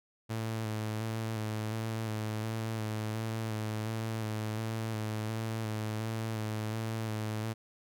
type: tone with vibrato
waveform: sawtooth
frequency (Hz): 110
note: A2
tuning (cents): 0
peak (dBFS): -29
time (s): 0.29-7.54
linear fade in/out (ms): 20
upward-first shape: square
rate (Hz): 1.4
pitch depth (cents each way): 26
effects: none